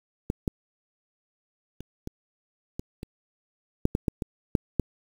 clicks, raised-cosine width 3 ms, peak -13 / -12 / -26 / -20 / -19 / -23 / -7 / -11 / -11 / -16 / -7 / -9 dBFS, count 12, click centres 0.301 / 0.478 / 1.806 / 2.074 / 2.795 / 3.031 / 3.854 / 3.951 / 4.082 / 4.222 / 4.552 / 4.797 s, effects 7-bit

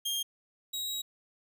sawtooth tone pair in turn, 3217 / 3826 Hz, G7 / A#7, +44 / +44 cents, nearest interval minor third, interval 300 cents, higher second, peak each -27 / -30 dBFS, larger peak first, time 0.05-0.23 / 0.73-1.02 s, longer second, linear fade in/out 10 ms, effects none

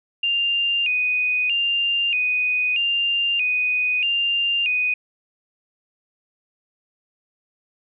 sine tone with vibrato, 2637 Hz, E7, in tune, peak -18 dBFS, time 0.23-4.94 s, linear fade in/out 5 ms, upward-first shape square, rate 0.79 Hz, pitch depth 100 cents each way, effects none

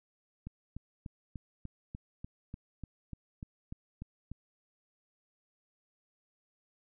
click train, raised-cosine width 5 ms, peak -29 dBFS, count 14, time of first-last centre 0.47-4.316 s, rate 3.38 Hz, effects none

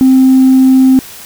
triangle tone with tanh clipping, 261.7 Hz, C4, in tune, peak -3 dBFS, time 0.01-0.99 s, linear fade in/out 0 ms, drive 5 dB, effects white hiss -31 dBFS RMS until 1.25 s

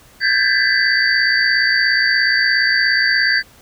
sine tone cluster, 1573 / 1630 / 1757 / 1995 / 4617 Hz, G6 / G#6 / A6 / B6 / D8, +6 / -33 / -3 / +17 / -30 cents, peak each -19 dBFS, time 0.2-3.43 s, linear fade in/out 50 ms, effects pink hiss -47 dBFS RMS until 3.61 s

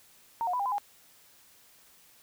sine tone with pitch steps, 919 / 720 / 993 / 803 / 1011 / 817 Hz, A#5 / F#5 / B5 / G5 / B5 / G#5, -25 / -47 / +9 / +41 / +40 / -29 cents, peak -27 dBFS, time 0.41-0.782 s, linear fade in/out 0 ms, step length 62 ms, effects white hiss -59 dBFS RMS until 2.22 s

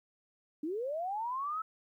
sine linear sweep, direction up, 286.4 to 1318.5 Hz, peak -33 dBFS, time 0.63-1.62 s, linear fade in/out 5 ms, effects 12-bit

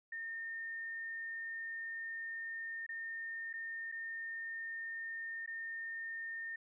sine tone with dropouts, 1822 Hz, A#6, 40 cents flat, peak -40 dBFS, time 0.12-6.56 s, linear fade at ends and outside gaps 5 ms, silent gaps 2.865-2.89 / 3.53-3.537 / 3.917-3.922 / 5.462-5.475 s, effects none

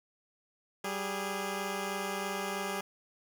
10% pulse tone pair together, 193.9 / 410.9 Hz, G3 / G#4, -19 / -18 cents, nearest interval octave + minor second, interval 1301 cents, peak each -28 dBFS, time 0.84-2.81 s, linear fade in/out 5 ms, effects none

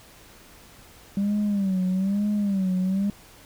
sine tone with vibrato, 196 Hz, G3, in tune, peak -19 dBFS, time 1.17-3.1 s, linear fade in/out 2 ms, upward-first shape sine, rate 1.1 Hz, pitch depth 110 cents each way, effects tanh soft clip ceiling -19 dBFS + pink hiss -50 dBFS RMS until 3.45 s

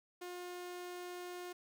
sawtooth tone, 356.7 Hz, F4, 37 cents sharp, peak -40 dBFS, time 0.21-1.53 s, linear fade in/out 10 ms, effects 11-bit

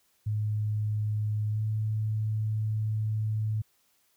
sine tone with pitch glide, 106.3 to 108.28 Hz, G#2 to A2, +41 to -27 cents, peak -26 dBFS, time 0.26-3.62 s, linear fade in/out 10 ms, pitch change +32 cents, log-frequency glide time 1.51-1.6 s, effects white hiss -69 dBFS RMS until 4.16 s

